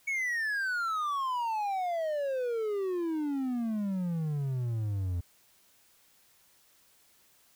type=exponential sweep; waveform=triangle; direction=down; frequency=2241 to 84.8 Hz; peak=-27 dBFS; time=0.07-5.21 s; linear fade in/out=10 ms; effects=white hiss -64 dBFS RMS until 7.55 s